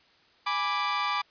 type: chord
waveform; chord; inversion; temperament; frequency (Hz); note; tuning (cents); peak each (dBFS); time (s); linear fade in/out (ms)
sawtooth; G# diminished; none; equal with one note detuned; 827.3 / 987.8 / 1174.7; G#5 / B5 / D6; -7 / 0 / 0; -30 / -29 / -24; 0.46-1.22; 10
effects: white hiss -61 dBFS RMS until 1.3 s + resampled to 11025 Hz